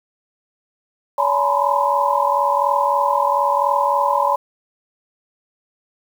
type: tone cluster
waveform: sine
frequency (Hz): 567 / 848 / 948 / 991 / 1032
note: C#5 / G#5 / A#5 / B5 / C6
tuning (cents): +39 / +36 / +29 / +6 / -24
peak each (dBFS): -21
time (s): 1.18-4.36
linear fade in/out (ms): 5
effects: 7-bit